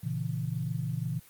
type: chord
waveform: sine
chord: A# diminished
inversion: none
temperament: equal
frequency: 116.54 / 138.59 / 164.81 Hz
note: A#2 / C#3 / E3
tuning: 0 / 0 / 0 cents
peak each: -34 dBFS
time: 0.03-1.2 s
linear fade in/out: 10 ms
effects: white hiss -56 dBFS RMS until 1.29 s + Opus 24 kbps